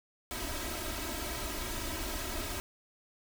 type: noise with comb filter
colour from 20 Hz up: pink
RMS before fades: -37 dBFS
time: 0.31-2.6 s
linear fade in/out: 0 ms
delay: 3.1 ms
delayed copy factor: +0.95
effects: none